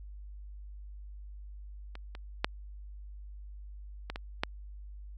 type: clicks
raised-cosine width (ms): 0.3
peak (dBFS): -28 / -28 / -10 / -20 / -22 / -12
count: 6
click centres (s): 1.954 / 2.151 / 2.445 / 4.1 / 4.159 / 4.435
effects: added 50 Hz sine -43 dBFS peak until 5.17 s